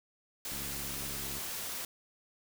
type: noise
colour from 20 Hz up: white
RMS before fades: -39 dBFS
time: 0.45-1.85 s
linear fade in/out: 2 ms
type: click train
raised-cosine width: 3 ms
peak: -35 dBFS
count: 61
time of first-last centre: 0.52-1.382 s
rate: 69.6 Hz
effects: none